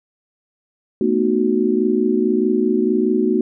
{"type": "chord", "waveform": "sine", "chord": "B dominant seventh", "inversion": "third", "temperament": "just", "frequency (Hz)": [222.2, 246.9, 308.7, 370.4], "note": ["A3", "B3", "D#4", "F#4"], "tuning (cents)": [17, 0, -14, 2], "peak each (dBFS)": [-20, -21, -21, -18], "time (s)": [1.01, 3.41], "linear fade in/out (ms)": 2, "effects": []}